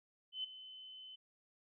sine tone with ADSR envelope, 3042 Hz, F#7, 47 cents sharp, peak -36 dBFS, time 0.32-1.16 s, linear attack 120 ms, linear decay 9 ms, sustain -14 dB, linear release 12 ms, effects none

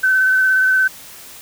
sine tone with vibrato, 1526 Hz, G6, 47 cents flat, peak -11 dBFS, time 0.03-0.88 s, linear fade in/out 10 ms, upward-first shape square, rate 17 Hz, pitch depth 12 cents each way, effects white hiss -38 dBFS RMS until 1.41 s

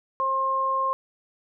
sine tone pair together, 533.2 / 1065 Hz, C5 / C6, +33 / +30 cents, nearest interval octave, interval 1197 cents, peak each -31 / -22 dBFS, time 0.2-0.93 s, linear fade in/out 0 ms, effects none

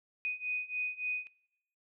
sine beating tone pair, 2489 / 2492.5 Hz, D#7 / D#7, 0 / +2 cents, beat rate 3.5 Hz, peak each -37 / -36 dBFS, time 0.25-1.27 s, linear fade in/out 0 ms, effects noise-tail reverb RT60 0.8 s tail -21 dB re dry

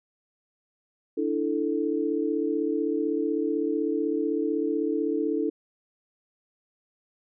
sine chord, D suspended second, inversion none, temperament equal, 293.7 / 329.6 / 440 Hz, D4 / E4 / A4, 0 / 0 / 0 cents, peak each -28 dBFS, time 1.17-5.5 s, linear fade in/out 10 ms, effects none

